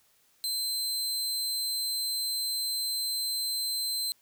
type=tone; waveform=sawtooth; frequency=4100 Hz; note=C8; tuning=36 cents flat; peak=-26 dBFS; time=0.44-4.12 s; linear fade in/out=0 ms; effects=white hiss -66 dBFS RMS until 4.21 s